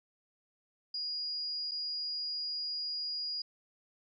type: tone with dropouts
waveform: sine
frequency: 4873 Hz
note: D#8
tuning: 37 cents flat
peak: -34 dBFS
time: 0.94-3.42 s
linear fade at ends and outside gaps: 5 ms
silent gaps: 1.712-1.716 s
effects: none